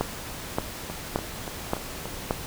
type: two click trains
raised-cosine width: 1 ms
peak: -19 / -9 dBFS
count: 5 / 5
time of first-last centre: 0.9-2.056 / 0.01-2.309 s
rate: 3.46 / 1.74 Hz
effects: pink hiss -37 dBFS RMS until 2.46 s